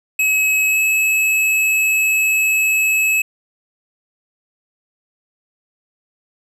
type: tone with pitch glide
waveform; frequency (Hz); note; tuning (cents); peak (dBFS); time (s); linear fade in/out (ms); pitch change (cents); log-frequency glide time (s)
square; 2566 to 2585; E7 to E7; -47 to -34; -14; 0.19-3.22; 5; +13; 0.68-0.78
effects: none